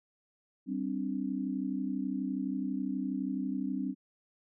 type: chord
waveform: sine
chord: G suspended fourth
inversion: none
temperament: equal with one note detuned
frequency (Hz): 194.87 / 261.6 / 293.7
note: G3 / C4 / D4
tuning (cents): -10 / 0 / 0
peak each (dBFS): -36 / -34 / -37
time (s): 0.66-3.95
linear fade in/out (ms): 50
effects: none